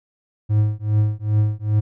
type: tone with tremolo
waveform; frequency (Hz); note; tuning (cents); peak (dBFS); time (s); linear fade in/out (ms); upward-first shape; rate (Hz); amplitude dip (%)
triangle; 106.1; G#2; +38; -10; 0.49-1.81; 20; triangle; 2.5; 100
effects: none